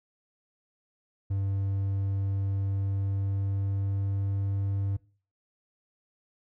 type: tone with pitch glide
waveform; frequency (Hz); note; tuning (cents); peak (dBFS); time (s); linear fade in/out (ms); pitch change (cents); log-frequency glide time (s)
triangle; 98 to 98.68; G2 to G2; 0 to +12; -24; 1.3-4.97; 10; +12; 2.64-4.52
effects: noise-tail reverb RT60 0.4 s tail -21 dB re dry